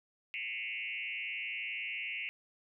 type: tone with frequency modulation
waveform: sine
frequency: 2455 Hz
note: D#7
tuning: 24 cents flat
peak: -36 dBFS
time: 0.34-2.29 s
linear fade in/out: 0 ms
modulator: 111 Hz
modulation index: 3.4
effects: none